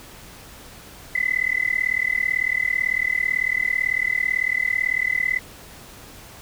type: tone with amplitude modulation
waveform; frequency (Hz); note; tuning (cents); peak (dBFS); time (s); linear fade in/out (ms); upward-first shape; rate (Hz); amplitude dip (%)
sine; 2017; B6; +36; -15; 1.15-5.39; 5; sine; 38; 100
effects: pink hiss -43 dBFS RMS until 6.41 s